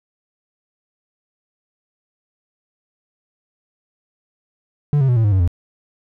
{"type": "tone with pitch steps", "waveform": "triangle", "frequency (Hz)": [146.1, 133.97, 122.85, 112.66, 103.31, 94.73, 86.87], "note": ["D3", "C3", "B2", "A2", "G#2", "F#2", "F2"], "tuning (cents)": [-9, 41, -9, 41, -9, 41, -9], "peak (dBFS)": -10, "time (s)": [4.93, 5.476], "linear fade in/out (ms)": 0, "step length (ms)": 78, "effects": []}